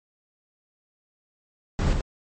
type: noise with echo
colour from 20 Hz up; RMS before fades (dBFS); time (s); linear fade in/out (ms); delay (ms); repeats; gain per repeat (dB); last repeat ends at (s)
brown; -22; 1.79-1.93; 0; 79; 1; -4; 2.009
effects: MP3 32 kbps